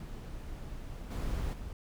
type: noise with level steps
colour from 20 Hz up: brown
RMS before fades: -42 / -34 / -42 dBFS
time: 0-1.73 s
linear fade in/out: 2 ms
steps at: 1.1 / 1.52 s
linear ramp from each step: 20 ms
effects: none